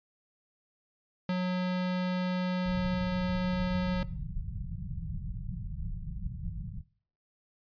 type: tone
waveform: square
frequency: 182.2 Hz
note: F#3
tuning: 26 cents flat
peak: -28 dBFS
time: 1.29-4.03 s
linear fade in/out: 2 ms
type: low-pass noise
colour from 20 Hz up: pink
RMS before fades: -37 dBFS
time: 2.64-6.84 s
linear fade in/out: 50 ms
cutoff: 190 Hz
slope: 96 dB/octave
effects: noise-tail reverb RT60 0.5 s tail -21 dB re dry + resampled to 11025 Hz